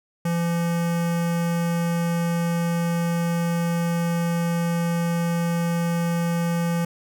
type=tone with notch filter; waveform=square; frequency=169.9 Hz; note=F3; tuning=47 cents flat; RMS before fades=-23 dBFS; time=0.25-6.85 s; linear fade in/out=5 ms; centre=3900 Hz; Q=1.9; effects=none